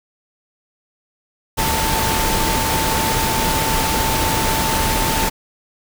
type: tone in noise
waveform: sine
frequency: 890 Hz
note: A5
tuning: 20 cents sharp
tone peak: -22 dBFS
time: 1.57-5.3 s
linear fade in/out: 20 ms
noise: pink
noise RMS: -19 dBFS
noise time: 1.57-5.3 s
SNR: -6 dB
effects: none